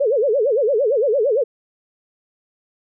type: tone with vibrato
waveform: sine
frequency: 492.6 Hz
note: B4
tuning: 5 cents flat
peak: -14 dBFS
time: 0-1.44 s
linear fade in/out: 10 ms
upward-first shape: sine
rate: 8.8 Hz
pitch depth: 290 cents each way
effects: none